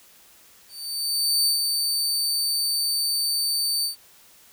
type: tone with ADSR envelope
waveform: sawtooth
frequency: 4574 Hz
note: D8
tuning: 47 cents flat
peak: -15 dBFS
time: 0.68-3.96 s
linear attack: 780 ms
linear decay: 120 ms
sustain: -4 dB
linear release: 120 ms
effects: white hiss -53 dBFS RMS until 4.52 s